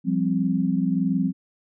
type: chord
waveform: sine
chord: F suspended second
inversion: none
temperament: equal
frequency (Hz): 174.61 / 196 / 261.6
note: F3 / G3 / C4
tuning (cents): 0 / 0 / 0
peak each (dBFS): -24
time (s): 0.04-1.33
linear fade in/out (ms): 50
effects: none